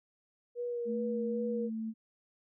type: tone with vibrato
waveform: sine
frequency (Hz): 479.1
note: A#4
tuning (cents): +47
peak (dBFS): -33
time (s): 0.55-1.7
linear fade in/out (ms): 50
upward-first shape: sine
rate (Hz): 2.5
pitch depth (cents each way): 20
type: tone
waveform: sine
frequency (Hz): 222.1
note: A3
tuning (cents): +16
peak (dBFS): -34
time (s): 0.85-1.94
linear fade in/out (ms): 50
effects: none